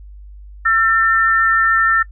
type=tone pair together; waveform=sine; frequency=1346 / 1796.7 Hz; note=E6 / A6; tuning=+36 / +36 cents; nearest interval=perfect fourth; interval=500 cents; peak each=-14 dBFS; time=0.65-2.03 s; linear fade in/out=10 ms; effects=noise-tail reverb RT60 0.1 s tail -23 dB re dry + added 50 Hz sine -34 dBFS peak until 2.11 s

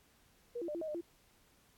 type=tone with pitch steps; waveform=sine; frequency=478.5 / 341.2 / 598 / 339.7 / 630 / 603 / 341.9 Hz; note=A#4 / F4 / D5 / F4 / D#5 / D5 / F4; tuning=+45 / -40 / +31 / -48 / +21 / +46 / -37 cents; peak=-37 dBFS; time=0.55-1.012 s; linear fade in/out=10 ms; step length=66 ms; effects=pink hiss -68 dBFS RMS until 1.77 s + AAC 64 kbps

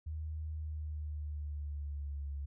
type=tone with pitch glide; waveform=sine; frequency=77.78 to 70.51 Hz; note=D#2 to C#2; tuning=0 to +30 cents; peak=-37 dBFS; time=0.06-2.46 s; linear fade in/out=10 ms; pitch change=-170 cents; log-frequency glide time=0.51-2.31 s; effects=none

